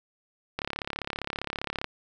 click train, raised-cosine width 0.3 ms, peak -14 dBFS, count 45, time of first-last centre 0.59-1.844 s, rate 35.1 Hz, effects none

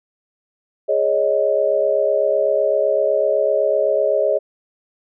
sine chord, Ab suspended fourth, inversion none, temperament equal, 415.3 / 554.4 / 622.3 Hz, Ab4 / Db5 / Eb5, 0 / 0 / 0 cents, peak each -21 / -18 / -18 dBFS, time 0.88-4.39 s, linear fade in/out 20 ms, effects none

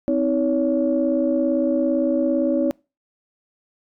sine tone cluster, 259.5 / 317.2 / 564 Hz, C4 / D#4 / C#5, -14 / +33 / +30 cents, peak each -21 dBFS, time 0.08-2.71 s, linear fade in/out 0 ms, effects noise-tail reverb RT60 0.3 s tail -26 dB re dry + tanh soft clip ceiling -8 dBFS

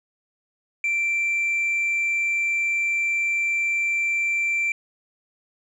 sine tone, 2349 Hz, D7, in tune, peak -18 dBFS, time 0.84-4.72 s, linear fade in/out 2 ms, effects tanh soft clip ceiling -19 dBFS + 10-bit

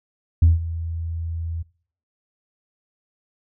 sine tone with ADSR envelope, 82.8 Hz, E2, 8 cents sharp, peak -7 dBFS, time 0.42-1.63 s, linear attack 6 ms, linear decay 160 ms, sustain -18 dB, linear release 15 ms, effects noise-tail reverb RT60 0.5 s tail -22 dB re dry + tanh soft clip ceiling -7 dBFS

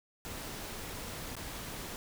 pink noise with dropouts, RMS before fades -42 dBFS, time 0.25-1.96 s, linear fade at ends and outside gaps 0 ms, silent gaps 1.354-1.366 s, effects none

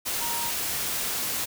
sine tone in noise, 939 Hz, A#5, 12 cents sharp, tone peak -33 dBFS, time 0.2-0.51 s, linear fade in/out 20 ms, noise white, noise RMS -29 dBFS, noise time 0.05-1.46 s, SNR -7 dB, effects none

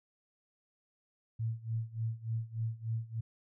sine tone with tremolo, 113.1 Hz, A2, 48 cents sharp, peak -30 dBFS, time 1.39-3.21 s, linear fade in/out 10 ms, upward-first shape sine, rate 3.4 Hz, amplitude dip 90%, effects none

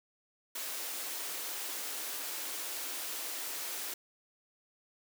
white high-pass noise, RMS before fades -39 dBFS, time 0.55-3.94 s, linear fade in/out 5 ms, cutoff 270 Hz, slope 48 dB/octave, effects none

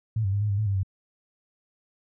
sine tone with pitch steps, 110.5 / 96.7 / 101.2 / 105.2 / 99.6 / 107.7 / 98.8 / 95.6 Hz, A2 / G2 / G#2 / G#2 / G2 / A2 / G2 / G2, +8 / -23 / -44 / +23 / +28 / -37 / +14 / -43 cents, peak -22 dBFS, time 0.16-0.832 s, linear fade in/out 5 ms, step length 84 ms, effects none

